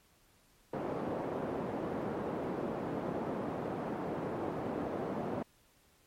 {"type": "band-pass noise", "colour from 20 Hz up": "pink", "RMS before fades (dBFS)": -37, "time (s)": [0.73, 5.43], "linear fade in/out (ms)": 5, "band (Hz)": [220, 710], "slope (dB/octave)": 12, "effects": ["pink hiss -67 dBFS RMS until 6.06 s", "MP3 64 kbps"]}